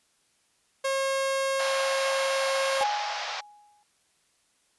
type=tone; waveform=sawtooth; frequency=540 Hz; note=C#5; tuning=45 cents flat; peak=-21 dBFS; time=0.84-2.84 s; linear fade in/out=10 ms
type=band-pass noise; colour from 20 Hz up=pink; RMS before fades=-34 dBFS; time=1.59-3.41 s; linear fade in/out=10 ms; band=600 to 5900 Hz; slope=48 dB/octave
type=tone with exponential decay; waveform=sine; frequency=830.6 Hz; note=G#5; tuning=in tune; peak=-22 dBFS; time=2.81-3.83 s; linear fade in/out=0 ms; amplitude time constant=220 ms
effects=white hiss -68 dBFS RMS until 4.78 s + resampled to 24000 Hz